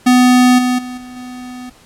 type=tone with level steps; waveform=square; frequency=250 Hz; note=B3; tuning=21 cents sharp; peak=-7 / -13 / -25 / -31 / -28 dBFS; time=0.06-1.7 s; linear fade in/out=10 ms; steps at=0.58 / 0.78 / 0.97 / 1.16 s; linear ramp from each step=10 ms; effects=pink hiss -46 dBFS RMS until 1.85 s + low-pass 11000 Hz 12 dB/octave